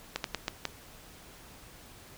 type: slowing click train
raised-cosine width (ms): 0.2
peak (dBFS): -13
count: 5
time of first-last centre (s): 0.16-0.653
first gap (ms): 82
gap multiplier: 1.28
effects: pink hiss -52 dBFS RMS until 2.17 s